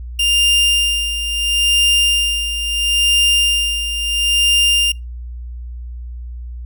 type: tone with tremolo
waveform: 40% pulse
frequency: 2800 Hz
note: F7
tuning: 4 cents sharp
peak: -9 dBFS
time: 0.19-4.92 s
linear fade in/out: 5 ms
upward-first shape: sine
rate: 0.74 Hz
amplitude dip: 65%
effects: noise-tail reverb RT60 0.2 s tail -24 dB re dry + added 60 Hz sine -26 dBFS peak until 6.65 s